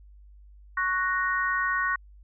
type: chord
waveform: sine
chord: F# major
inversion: second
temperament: equal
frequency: 1108.7 / 1480 / 1864.7 Hz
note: C#6 / F#6 / A#6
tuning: 0 / 0 / 0 cents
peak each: -28 dBFS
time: 0.77-1.96 s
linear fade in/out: 5 ms
effects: added 50 Hz sine -48 dBFS peak until 2.23 s